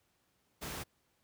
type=noise; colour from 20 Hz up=pink; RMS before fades=-41 dBFS; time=0.61-0.84 s; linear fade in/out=20 ms; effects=pink hiss -75 dBFS RMS until 1.23 s + high-pass 60 Hz 12 dB/octave